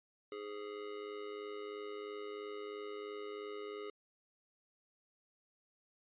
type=tone with amplitude modulation; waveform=square; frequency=415.3 Hz; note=G#4; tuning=in tune; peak=-40 dBFS; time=0.32-3.9 s; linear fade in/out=2 ms; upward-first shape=sine; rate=103 Hz; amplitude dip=70%; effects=resampled to 8000 Hz